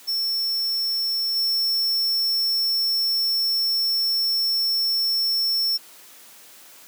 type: tone with level steps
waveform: square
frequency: 5400 Hz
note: E8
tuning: 41 cents sharp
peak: -22 / -20 dBFS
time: 0.07-5.78 s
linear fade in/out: 20 ms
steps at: 1.35 s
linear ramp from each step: 20 ms
effects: white hiss -47 dBFS RMS until 6.87 s + high-pass 200 Hz 12 dB/octave